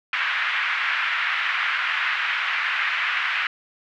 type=band-pass noise; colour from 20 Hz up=pink; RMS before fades=-24 dBFS; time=0.13-3.47 s; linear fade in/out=2 ms; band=1400 to 2600 Hz; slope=24 dB/octave; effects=none